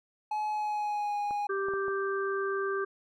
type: tone with pitch glide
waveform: triangle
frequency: 850 to 823.4 Hz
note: G#5 to G#5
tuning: +40 to -15 cents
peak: -27 dBFS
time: 0.31-1.47 s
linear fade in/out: 5 ms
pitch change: -55 cents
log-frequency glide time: 0.51-1.19 s
type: clicks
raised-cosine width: 1 ms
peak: -29 dBFS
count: 4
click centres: 1.309 / 1.685 / 1.737 / 1.882 s
type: harmonic tone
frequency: 392 Hz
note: G4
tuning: in tune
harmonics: 1 / 3 / 4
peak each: -30 / -35 / -36 dBFS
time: 1.49-2.85 s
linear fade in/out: 10 ms
effects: none